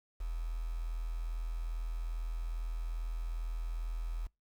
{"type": "tone with quantisation", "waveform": "sine", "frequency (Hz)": 41.2, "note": "E1", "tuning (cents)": 0, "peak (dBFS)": -34, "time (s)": [0.2, 4.27], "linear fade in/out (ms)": 10, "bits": 9, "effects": ["noise-tail reverb RT60 0.2 s tail -25 dB re dry"]}